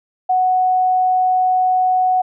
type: tone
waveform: sine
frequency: 740 Hz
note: F#5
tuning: in tune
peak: -12 dBFS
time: 0.29-2.22 s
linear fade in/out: 10 ms
effects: none